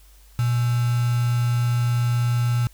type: tone with quantisation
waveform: sine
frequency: 120.4 Hz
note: B2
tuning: 44 cents flat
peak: -18 dBFS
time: 0.39-2.67 s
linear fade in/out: 0 ms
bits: 5
effects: added 50 Hz sine -48 dBFS peak until 2.73 s + white hiss -56 dBFS RMS until 2.73 s